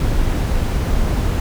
brown noise, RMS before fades -17 dBFS, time 0-1.4 s, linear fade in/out 2 ms, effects none

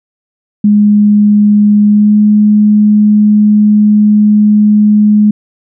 sine tone with pitch glide, 207.7 to 210 Hz, G#3 to G#3, 0 to +19 cents, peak -3 dBFS, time 0.64-5.31 s, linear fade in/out 5 ms, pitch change +19 cents, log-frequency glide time 1.87-2.16 s, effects none

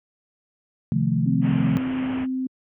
sine chord, F dominant seventh, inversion second, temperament equal, 130.81 / 155.56 / 174.61 / 220 Hz, C3 / Eb3 / F3 / A3, 0 / 0 / 0 / 0 cents, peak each -24 dBFS, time 0.92-1.77 s, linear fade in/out 0 ms
sine tone, 259.5 Hz, C4, 14 cents flat, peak -23 dBFS, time 1.26-2.47 s, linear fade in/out 5 ms
pink low-pass noise, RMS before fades -34 dBFS, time 1.41-2.27 s, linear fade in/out 50 ms, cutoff 3100 Hz, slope 96 dB/octave
effects high-pass 80 Hz 12 dB/octave

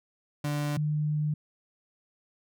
35% pulse / sine tone pair in turn, 146.83 / 150.78 Hz, D3 / D3, 0 / +46 cents, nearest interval unison, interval 46 cents, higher second, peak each -26 / -25 dBFS, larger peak second, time 0.44-0.77 / 0.77-1.34 s, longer second, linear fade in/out 5 ms, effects none

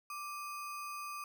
sine tone with sample-and-hold, 1174.7 Hz, D6, in tune, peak -40 dBFS, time 0.1-1.24 s, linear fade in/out 2 ms, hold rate 3675 Hz, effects none

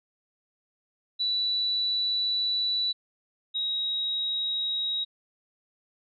sine tone pair in turn, 3953 / 3807 Hz, B7 / A#7, +1 / +36 cents, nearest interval minor second, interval 65 cents, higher first, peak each -24 / -26 dBFS, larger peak first, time 1.19-2.93 / 3.54-5.05 s, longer first, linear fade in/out 20 ms, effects none

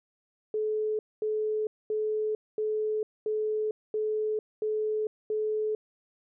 sine tone bursts, 430 Hz, A4, 40 cents flat, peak -26 dBFS, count 8, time 0.54-5.75 s, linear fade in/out 2 ms, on 450 ms, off 230 ms, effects none

